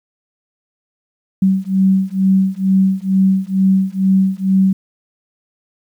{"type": "beating tone pair", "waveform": "sine", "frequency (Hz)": [190, 192.2], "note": ["F#3", "G3"], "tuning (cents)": [46, -34], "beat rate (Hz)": 2.2, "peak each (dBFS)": -14, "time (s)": [1.42, 4.73], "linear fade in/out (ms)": 5, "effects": ["8-bit"]}